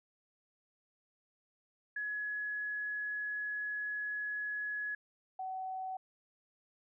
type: tone pair in turn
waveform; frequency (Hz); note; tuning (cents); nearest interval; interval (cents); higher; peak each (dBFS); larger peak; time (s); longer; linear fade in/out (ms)
sine; 1688 / 754.1; G#6 / F#5; +28 / +33; octave + major second; 1395; first; -35 / -37; first; 1.96-4.95 / 5.39-5.97; first; 5
effects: none